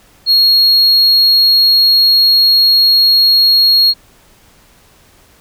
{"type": "tone", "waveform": "sine", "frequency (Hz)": 4295, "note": "C8", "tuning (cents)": 44, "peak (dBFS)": -3, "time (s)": [0.26, 3.94], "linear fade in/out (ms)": 50, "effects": ["tanh soft clip ceiling -5 dBFS", "pink hiss -47 dBFS RMS until 5.4 s"]}